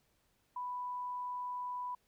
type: tone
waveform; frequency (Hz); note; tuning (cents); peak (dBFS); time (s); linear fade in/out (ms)
sine; 990; B5; +4; -37; 0.56-1.95; 5
effects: pink hiss -75 dBFS RMS until 2.07 s